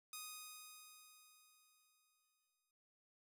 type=tone with exponential decay; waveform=5% pulse; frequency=1244.5 Hz; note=D#6; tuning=in tune; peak=-35 dBFS; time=0.13-2.71 s; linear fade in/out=2 ms; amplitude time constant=560 ms; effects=none